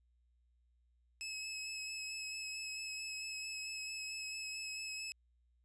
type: tone with vibrato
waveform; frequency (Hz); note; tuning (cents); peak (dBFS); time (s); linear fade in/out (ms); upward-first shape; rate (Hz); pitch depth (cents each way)
20% pulse; 2581; E7; -37; -36; 1.21-5.12; 0; sine; 4.5; 16
effects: added 60 Hz sine -70 dBFS peak until 5.64 s + resampled to 22050 Hz